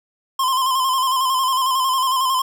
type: tone with vibrato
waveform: square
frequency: 1045 Hz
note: C6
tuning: 2 cents flat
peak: -17 dBFS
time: 0.39-2.42 s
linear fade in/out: 5 ms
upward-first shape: square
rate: 11 Hz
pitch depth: 42 cents each way
effects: 9-bit